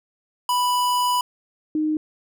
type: tone pair in turn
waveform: square / sine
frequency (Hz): 987.8 / 308.3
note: B5 / D#4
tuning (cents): 0 / -16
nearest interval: octave + minor sixth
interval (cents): 2016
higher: first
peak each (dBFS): -19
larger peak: neither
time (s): 0.49-1.21 / 1.75-1.97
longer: first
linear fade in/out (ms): 2
effects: none